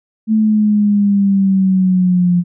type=exponential sweep; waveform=sine; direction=down; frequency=220 to 174.61 Hz; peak=-9 dBFS; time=0.27-2.44 s; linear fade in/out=50 ms; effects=none